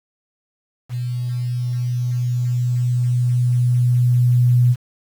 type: tone with level ramp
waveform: sine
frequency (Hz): 122.9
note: B2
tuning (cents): -8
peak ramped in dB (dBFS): -21 to -10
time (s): 0.89-4.76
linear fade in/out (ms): 50
effects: 7-bit